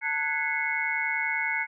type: tone cluster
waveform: sine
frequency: 892 / 1480 / 1668 / 2039 / 2189 Hz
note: A5 / F#6 / G#6 / C7 / C#7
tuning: +23 / 0 / +7 / -45 / -22 cents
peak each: -34 / -33 / -35 / -33 / -28 dBFS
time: 0.01-1.67 s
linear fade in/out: 50 ms
effects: none